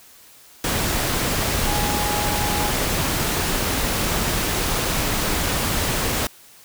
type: tone in noise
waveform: sine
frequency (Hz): 830.6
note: G#5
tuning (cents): 0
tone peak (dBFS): -26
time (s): 1.67-2.71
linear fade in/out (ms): 2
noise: pink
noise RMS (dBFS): -22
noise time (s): 0.64-6.27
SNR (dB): -7
effects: white hiss -48 dBFS RMS until 6.64 s